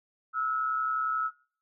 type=tone pair together; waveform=sine; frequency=1303 / 1434.1 Hz; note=E6 / F6; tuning=-20 / +45 cents; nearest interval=major second; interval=165 cents; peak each=-27 / -34 dBFS; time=0.33-1.31 s; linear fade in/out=50 ms; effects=noise-tail reverb RT60 0.5 s tail -21 dB re dry